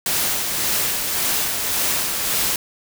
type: noise with tremolo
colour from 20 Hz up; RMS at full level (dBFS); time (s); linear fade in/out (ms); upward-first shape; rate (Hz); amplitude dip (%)
white; -20; 0.06-2.56; 2; sine; 1.8; 35
effects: none